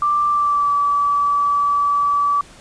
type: tone with pitch glide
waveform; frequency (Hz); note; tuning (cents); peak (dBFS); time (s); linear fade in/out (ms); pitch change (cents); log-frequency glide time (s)
sine; 1178 to 1151.1; D6 to D6; +5 to -35; -14; 0.02-2.41; 2; -40; 0.29-0.72
effects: pink hiss -44 dBFS RMS until 2.6 s + resampled to 22050 Hz